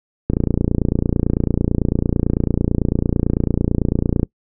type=click train; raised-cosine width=3 ms; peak=-3 dBFS; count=115; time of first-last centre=0.3-4.231 s; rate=29 Hz; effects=noise-tail reverb RT60 0.1 s tail -22 dB re dry